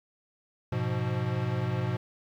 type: chord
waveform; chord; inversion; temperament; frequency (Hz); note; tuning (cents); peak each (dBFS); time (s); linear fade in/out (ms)
square; F diminished; first; equal; 103.83 / 123.47 / 174.61; Ab2 / Cb3 / F3; 0 / 0 / 0; -34 / -30 / -36; 0.72-1.97; 5
effects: low-pass 3000 Hz 12 dB/octave + 10-bit